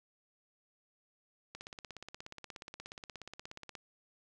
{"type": "click train", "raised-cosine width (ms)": 0.2, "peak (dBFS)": -28, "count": 38, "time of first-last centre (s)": [1.55, 3.752], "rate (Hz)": 16.8, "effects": []}